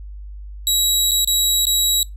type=tone with dropouts; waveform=20% pulse; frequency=3872 Hz; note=B7; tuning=35 cents flat; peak=-9 dBFS; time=0.67-2.03 s; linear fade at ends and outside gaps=1 ms; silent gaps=1.111-1.116 / 1.247-1.274 / 1.654-1.668 s; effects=noise-tail reverb RT60 0.2 s tail -24 dB re dry + added 50 Hz sine -31 dBFS peak until 2.16 s